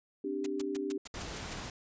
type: chord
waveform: sine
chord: C suspended second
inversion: none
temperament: equal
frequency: 261.6 / 293.7 / 392 Hz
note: C4 / D4 / G4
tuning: 0 / 0 / 0 cents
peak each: -41 / -36 / -35 dBFS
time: 0.24-0.98 s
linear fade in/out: 5 ms
type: noise bursts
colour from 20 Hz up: white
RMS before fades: -41 dBFS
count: 8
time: 0.44-1.534 s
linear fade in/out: 5 ms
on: 23 ms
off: 130 ms
type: noise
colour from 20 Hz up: pink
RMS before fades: -41 dBFS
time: 1.14-1.7 s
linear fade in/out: 2 ms
effects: resampled to 16000 Hz